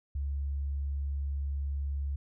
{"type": "tone", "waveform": "sine", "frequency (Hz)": 70.1, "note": "C#2", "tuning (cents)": 20, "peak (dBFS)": -30, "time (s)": [0.15, 2.16], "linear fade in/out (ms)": 5, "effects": []}